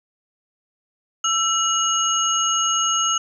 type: tone cluster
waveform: sine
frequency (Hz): 1330 / 2903 / 6520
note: E6 / F#7 / G#8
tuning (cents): +15 / -34 / -33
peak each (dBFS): -22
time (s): 1.24-3.18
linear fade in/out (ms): 5
effects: 9-bit